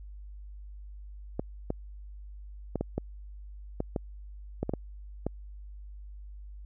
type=clicks; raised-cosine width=2 ms; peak=-16 dBFS; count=11; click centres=1.395 / 1.704 / 2.757 / 2.81 / 2.98 / 3.804 / 3.962 / 4.63 / 4.694 / 4.737 / 5.266 s; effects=added 50 Hz sine -42 dBFS peak until 6.65 s